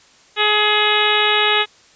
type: harmonic tone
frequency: 421.4 Hz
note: G#4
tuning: 25 cents sharp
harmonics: 1 / 2 / 3 / 4 / 5 / 6 / 7 / 8 / 9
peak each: -22 / -22 / -22 / -22 / -22 / -22 / -22 / -22 / -22 dBFS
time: 0.36-1.66 s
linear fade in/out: 50 ms
effects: white hiss -50 dBFS RMS until 1.95 s + resampled to 16000 Hz